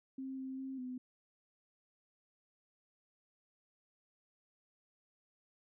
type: tone with pitch steps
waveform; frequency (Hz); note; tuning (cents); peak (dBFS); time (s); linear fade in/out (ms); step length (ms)
sine; 265.4 / 263.3 / 265.9 / 252.8; C4 / C4 / C4 / B3; +25 / +11 / +28 / +41; -40; 0.18-0.98; 5; 200
effects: none